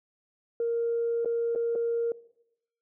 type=tone with dropouts; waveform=sine; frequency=466.2 Hz; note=A#4; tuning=in tune; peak=-24 dBFS; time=0.6-2.12 s; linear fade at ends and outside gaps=2 ms; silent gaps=1.248-1.257 / 1.551-1.558 / 1.753-1.757 s; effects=noise-tail reverb RT60 0.8 s tail -20 dB re dry + tanh soft clip ceiling -20 dBFS